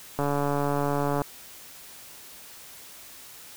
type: click train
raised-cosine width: 1 ms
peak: -13 dBFS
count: 148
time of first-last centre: 0.19-1.218 s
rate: 143 Hz
effects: white hiss -46 dBFS RMS until 3.56 s